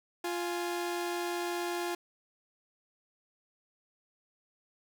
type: tone pair together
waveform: sawtooth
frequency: 349.2 / 835.1 Hz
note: F4 / G#5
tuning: 0 / +9 cents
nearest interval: octave + minor third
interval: 1509 cents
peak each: -29 / -36 dBFS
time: 0.24-1.95 s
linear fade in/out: 5 ms
effects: none